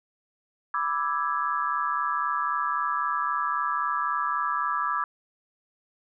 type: chord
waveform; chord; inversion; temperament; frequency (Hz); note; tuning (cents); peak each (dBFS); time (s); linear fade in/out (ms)
sine; E dominant seventh; second; equal; 987.8 / 1174.7 / 1318.5 / 1661.2; B5 / D6 / E6 / G#6; 0 / 0 / 0 / 0; -32 / -27 / -30 / -33; 0.74-5.04; 2
effects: none